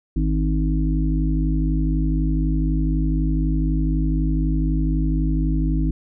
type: harmonic tone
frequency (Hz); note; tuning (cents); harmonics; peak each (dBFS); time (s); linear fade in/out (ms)
52; G#1; +3; 1 / 3 / 5 / 6; -19 / -24 / -26 / -27; 0.16-5.91; 5
effects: none